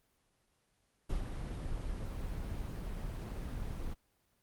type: noise with ADSR envelope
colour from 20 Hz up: brown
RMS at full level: -34 dBFS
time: 1.09-3.95 s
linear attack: 12 ms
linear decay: 120 ms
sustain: -5 dB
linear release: 27 ms
effects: pink hiss -75 dBFS RMS until 4.42 s + Opus 24 kbps